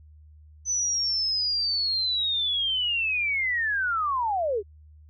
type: linear sweep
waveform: sine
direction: down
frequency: 6070 to 374.5 Hz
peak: -23 dBFS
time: 0.65-4.63 s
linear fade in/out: 50 ms
effects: added 76 Hz sine -48 dBFS peak until 5.09 s